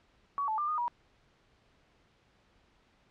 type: tone with pitch steps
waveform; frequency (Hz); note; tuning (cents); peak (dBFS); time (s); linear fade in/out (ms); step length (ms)
sine; 1127 / 871 / 1192 / 1229 / 960; C#6 / A5 / D6 / D#6 / B5; +28 / -18 / +25 / -22 / -49; -29; 0.38-0.88; 0; 100
effects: pink hiss -67 dBFS RMS until 3.1 s + low-pass 4000 Hz 12 dB/octave